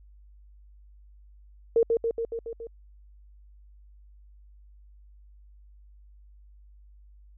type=tone with echo; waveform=sine; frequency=460 Hz; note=A#4; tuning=23 cents flat; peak=-17 dBFS; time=1.76-1.83 s; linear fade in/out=2 ms; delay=140 ms; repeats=6; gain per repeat=-3 dB; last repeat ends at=2.67 s; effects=added 50 Hz sine -50 dBFS peak until 7.37 s